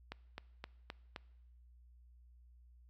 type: click train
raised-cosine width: 0.3 ms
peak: -27 dBFS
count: 5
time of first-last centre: 0.12-1.162 s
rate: 3.84 Hz
effects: noise-tail reverb RT60 1.0 s tail -22 dB re dry + added 60 Hz sine -59 dBFS peak until 2.89 s